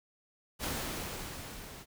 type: noise with level ramp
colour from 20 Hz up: pink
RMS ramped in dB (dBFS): -34 to -49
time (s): 0.59-1.86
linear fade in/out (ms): 50
effects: none